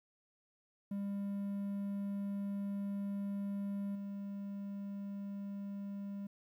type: tone with level steps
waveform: triangle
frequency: 200 Hz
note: G3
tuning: 35 cents sharp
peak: -34 / -38 dBFS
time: 0.91-6.27 s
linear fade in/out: 5 ms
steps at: 3.95 s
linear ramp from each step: 5 ms
effects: 12-bit